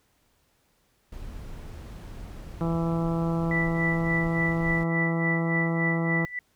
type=noise; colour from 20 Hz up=brown; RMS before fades=-39 dBFS; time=1.12-4.84 s; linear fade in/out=5 ms
type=harmonic tone; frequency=166.2 Hz; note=E3; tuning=15 cents sharp; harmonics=1 / 2 / 3 / 4 / 5 / 6 / 7 / 8; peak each=-25 / -31 / -35 / -37 / -39 / -41 / -42 / -43 dBFS; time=2.61-6.25 s; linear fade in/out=0 ms
type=tone with tremolo; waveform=sine; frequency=1975.5 Hz; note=B6; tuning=in tune; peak=-24 dBFS; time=3.51-6.39 s; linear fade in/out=2 ms; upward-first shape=sine; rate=3.5 Hz; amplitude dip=85%
effects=pink hiss -68 dBFS RMS until 6.55 s